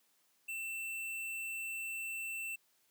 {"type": "tone", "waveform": "square", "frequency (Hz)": 2680, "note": "E7", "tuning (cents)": 28, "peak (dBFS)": -39, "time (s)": [0.48, 2.56], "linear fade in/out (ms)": 10, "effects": ["white hiss -73 dBFS RMS until 2.9 s", "high-pass 150 Hz 12 dB/octave"]}